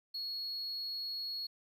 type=tone; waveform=triangle; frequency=4332 Hz; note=C#8; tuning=41 cents flat; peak=-35 dBFS; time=0.14-1.47 s; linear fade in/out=10 ms; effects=tanh soft clip ceiling -31 dBFS + 12-bit